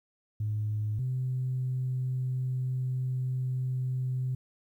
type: tone pair in turn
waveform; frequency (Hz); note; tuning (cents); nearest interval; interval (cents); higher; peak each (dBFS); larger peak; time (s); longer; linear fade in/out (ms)
sine; 106.5 / 128.34; G#2 / C3; +44 / -33; minor third; 323; second; -27; neither; 0.4-0.99 / 0.99-4.35; second; 5
effects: tanh soft clip ceiling -23 dBFS + 11-bit